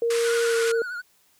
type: tone with pitch glide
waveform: sine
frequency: 466 to 458.5 Hz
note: A#4 to A#4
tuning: -1 to -29 cents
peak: -20 dBFS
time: 0.02-0.82 s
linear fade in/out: 2 ms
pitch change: -28 cents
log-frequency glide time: 0.45-0.56 s
type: band-pass noise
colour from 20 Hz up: pink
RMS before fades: -32 dBFS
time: 0.1-0.72 s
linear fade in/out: 5 ms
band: 1100 to 11000 Hz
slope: 48 dB/octave
type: tone with vibrato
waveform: triangle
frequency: 1451 Hz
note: F#6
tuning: 34 cents flat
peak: -28 dBFS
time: 0.24-1.02 s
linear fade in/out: 20 ms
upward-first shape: triangle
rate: 12 Hz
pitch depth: 73 cents each way
effects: white hiss -62 dBFS RMS until 1.39 s